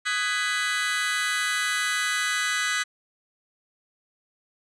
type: chord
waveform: sawtooth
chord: G# minor seventh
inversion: second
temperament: just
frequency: 1245.9 / 1495.1 / 1661.2 / 1993.5 Hz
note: D#6 / F#6 / G#6 / B6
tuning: +2 / +18 / 0 / +16 cents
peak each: -27 / -26 / -26 / -24 dBFS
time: 0.05-2.84 s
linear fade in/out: 20 ms
effects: resampled to 22050 Hz